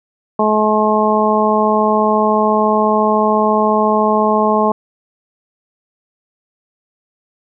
harmonic tone, 214.1 Hz, A3, 47 cents flat, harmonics 1 / 2 / 3 / 4 / 5, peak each -17 / -17 / -17 / -17 / -17 dBFS, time 0.39-4.72 s, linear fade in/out 5 ms, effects none

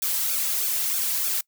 blue noise with flanger, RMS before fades -25 dBFS, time 0.02-1.41 s, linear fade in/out 5 ms, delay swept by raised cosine 0.99 to 2.79 ms, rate 3.2 Hz, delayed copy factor -0.95, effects noise-tail reverb RT60 0.1 s tail -24 dB re dry

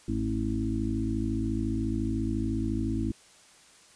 harmonic tone with a mistuned harmonic, 54.2 Hz, A1, 25 cents flat, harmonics 1 / 2 / 4 / 5 / 6, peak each -33 / -33 / -33 / -33 / -33 dBFS, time 0.08-3.12 s, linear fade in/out 5 ms, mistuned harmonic 4, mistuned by +21 cents, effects white hiss -56 dBFS RMS until 3.95 s + resampled to 22050 Hz

